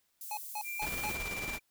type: high-pass noise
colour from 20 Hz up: white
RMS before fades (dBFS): -44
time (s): 0.21-1.15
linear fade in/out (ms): 2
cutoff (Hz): 9100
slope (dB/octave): 12
type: tone bursts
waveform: square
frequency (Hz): 844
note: G#5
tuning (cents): +28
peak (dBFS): -36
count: 4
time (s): 0.31-1.098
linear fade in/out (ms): 2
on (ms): 62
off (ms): 180
type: tone with pitch glide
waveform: triangle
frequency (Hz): 2373 to 2358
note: D7 to D7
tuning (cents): +17 to +6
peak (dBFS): -36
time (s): 0.63-1.6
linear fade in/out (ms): 50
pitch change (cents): -11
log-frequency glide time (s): 1.05-1.28
type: noise with tremolo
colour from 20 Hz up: pink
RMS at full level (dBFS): -39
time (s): 0.81-1.59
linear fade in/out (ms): 20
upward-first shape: square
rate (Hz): 18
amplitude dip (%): 40
effects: white hiss -75 dBFS RMS until 1.7 s